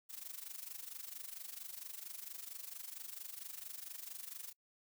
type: noise with amplitude modulation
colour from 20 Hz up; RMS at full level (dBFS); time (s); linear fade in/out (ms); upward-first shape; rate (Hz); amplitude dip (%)
blue; -45; 0.09-4.53; 20; sine; 24.4; 80
effects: noise-tail reverb RT60 0.1 s tail -25 dB re dry